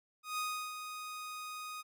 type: tone with ADSR envelope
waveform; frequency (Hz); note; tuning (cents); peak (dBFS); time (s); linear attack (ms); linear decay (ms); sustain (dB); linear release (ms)
sawtooth; 1244.5; D#6; 0; -30; 0.23-1.83; 150; 340; -8; 29
effects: none